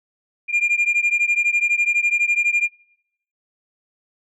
sine beating tone pair, 2400 / 2412 Hz, D7 / D7, +37 / +46 cents, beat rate 12 Hz, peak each -17 dBFS, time 0.48-2.69 s, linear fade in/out 50 ms, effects noise-tail reverb RT60 0.7 s tail -24 dB re dry + tanh soft clip ceiling -13 dBFS

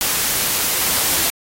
white noise, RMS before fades -18 dBFS, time 0.01-1.3 s, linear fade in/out 0 ms, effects AAC 48 kbps

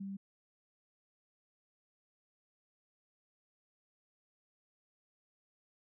sine tone, 195.9 Hz, G3, 1 cent flat, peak -39 dBFS, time 0-0.17 s, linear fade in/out 10 ms, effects none

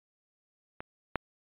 clicks, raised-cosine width 0.5 ms, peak -24 / -12 dBFS, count 2, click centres 0.805 / 1.157 s, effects resampled to 8000 Hz

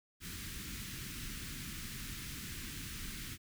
pink band-stop noise, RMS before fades -44 dBFS, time 0.2-3.38 s, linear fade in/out 50 ms, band 300 to 1500 Hz, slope 24 dB/octave, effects none

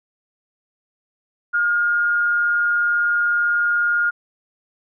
sine tone with amplitude modulation, 1421 Hz, F6, 30 cents sharp, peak -14 dBFS, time 1.53-4.11 s, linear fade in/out 20 ms, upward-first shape sine, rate 160 Hz, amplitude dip 35%, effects none

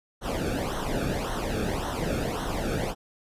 brown noise with flanger, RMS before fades -29 dBFS, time 0.21-2.95 s, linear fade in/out 50 ms, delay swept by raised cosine 0.41 to 1.02 ms, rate 1.8 Hz, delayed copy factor -0.8, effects resampled to 32000 Hz

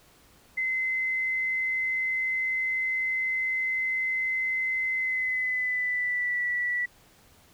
sine tone with pitch glide, 2054 to 1954.5 Hz, C7 to B6, -33 to -19 cents, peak -25 dBFS, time 0.57-6.86 s, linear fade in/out 10 ms, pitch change -86 cents, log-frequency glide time 4.95-6.44 s, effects pink hiss -58 dBFS RMS until 7.53 s

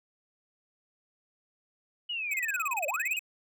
sine linear two-way sweep, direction down then up, 2969 to 532 to 2969 Hz, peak -31 dBFS, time 2.09-3.17 s, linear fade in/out 10 ms, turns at 2.87 s
square tone bursts, 2529 Hz, D#7, 28 cents sharp, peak -29 dBFS, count 16, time 2.31-3.193 s, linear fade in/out 5 ms, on 28 ms, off 29 ms
effects none

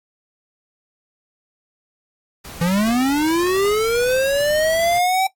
pink noise, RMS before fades -36 dBFS, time 2.44-4.99 s, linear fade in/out 10 ms
square linear sweep, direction up, 164.81 to 773 Hz, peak -16 dBFS, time 2.61-5.27 s, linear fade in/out 5 ms
effects noise-tail reverb RT60 0.1 s tail -17 dB re dry + AAC 64 kbps

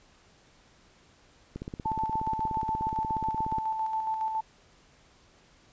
click train, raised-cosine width 3 ms, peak -23 dBFS, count 35, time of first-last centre 1.56-3.584 s, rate 16.8 Hz
sine tone with tremolo, 880 Hz, A5, in tune, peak -26 dBFS, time 1.85-4.41 s, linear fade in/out 10 ms, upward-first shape square, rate 7.2 Hz, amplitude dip 40%
effects pink hiss -60 dBFS RMS until 5.72 s + resampled to 16000 Hz

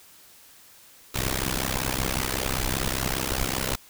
pink noise with amplitude modulation, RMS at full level -23 dBFS, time 1.14-3.76 s, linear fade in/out 10 ms, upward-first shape sine, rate 65.2 Hz, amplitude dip 100%, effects white hiss -52 dBFS RMS until 3.89 s

